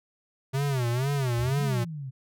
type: tone with vibrato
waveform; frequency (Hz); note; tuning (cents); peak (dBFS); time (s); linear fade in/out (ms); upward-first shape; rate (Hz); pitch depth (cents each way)
square; 130; C3; -11; -25; 0.53-1.85; 20; sine; 2.1; 170
type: exponential two-way sweep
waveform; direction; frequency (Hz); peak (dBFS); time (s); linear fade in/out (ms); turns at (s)
sine; up then down; 53.8 to 219.2 to 125.9; -33; 1.37-2.11; 20; 1.64
effects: none